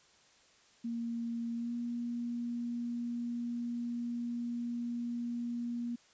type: tone with pitch glide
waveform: sine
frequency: 233.1 to 238.1 Hz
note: A#3 to A#3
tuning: 0 to +37 cents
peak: -34 dBFS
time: 0.84-5.96 s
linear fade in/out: 10 ms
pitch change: +37 cents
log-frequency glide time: 1.55-1.73 s
effects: white hiss -64 dBFS RMS until 6.13 s + resampled to 16000 Hz